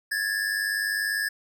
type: tone pair together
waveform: square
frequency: 1661.2 / 1761.3 Hz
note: G#6 / A6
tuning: 0 / +1 cents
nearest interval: minor second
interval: 101 cents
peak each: -28 / -29 dBFS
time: 0.11-1.29 s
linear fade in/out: 10 ms
effects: none